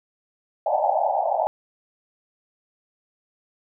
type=band-pass noise; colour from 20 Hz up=pink; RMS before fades=-22 dBFS; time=0.66-1.47 s; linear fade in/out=0 ms; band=590 to 870 Hz; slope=96 dB/octave; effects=none